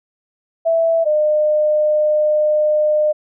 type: tone pair in turn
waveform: sine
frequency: 659.3 / 606.4 Hz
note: E5 / D#5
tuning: 0 / -45 cents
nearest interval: minor second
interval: 145 cents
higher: first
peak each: -12 dBFS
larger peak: neither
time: 0.65-1.05 / 1.05-3.13 s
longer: second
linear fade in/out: 20 ms
effects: none